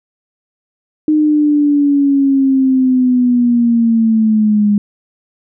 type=linear sweep; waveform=sine; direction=down; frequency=307.7 to 204.2 Hz; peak=-8 dBFS; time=1.08-4.78 s; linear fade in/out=2 ms; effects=none